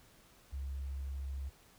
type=tone; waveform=sine; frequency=68.1 Hz; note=C#2; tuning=30 cents flat; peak=-37 dBFS; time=0.52-1.5 s; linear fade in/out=20 ms; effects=added 41 Hz sine -70 dBFS peak until 1.78 s + pink hiss -63 dBFS RMS until 1.78 s